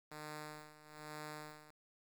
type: tone with tremolo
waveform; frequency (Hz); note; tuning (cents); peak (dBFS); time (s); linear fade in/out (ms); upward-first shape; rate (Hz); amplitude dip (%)
5% pulse; 151.9; D#3; -41; -34; 0.11-1.71; 5; sine; 1.1; 80
effects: 11-bit